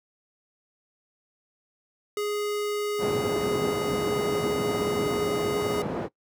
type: tone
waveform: square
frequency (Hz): 415.3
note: G#4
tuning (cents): 0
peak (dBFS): -27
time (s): 2.17-5.82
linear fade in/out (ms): 2
type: band-pass noise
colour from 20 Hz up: white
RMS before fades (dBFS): -30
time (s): 2.98-6.09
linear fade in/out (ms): 50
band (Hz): 120 to 480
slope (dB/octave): 12
effects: noise-tail reverb RT60 0.1 s tail -20 dB re dry